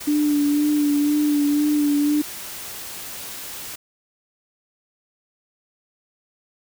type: noise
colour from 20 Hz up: white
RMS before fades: -34 dBFS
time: 0-3.76 s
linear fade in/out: 10 ms
type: tone with vibrato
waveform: sine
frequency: 293.7 Hz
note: D4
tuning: in tune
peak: -16 dBFS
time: 0.07-2.22 s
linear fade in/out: 10 ms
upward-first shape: sine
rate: 2 Hz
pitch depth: 26 cents each way
effects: none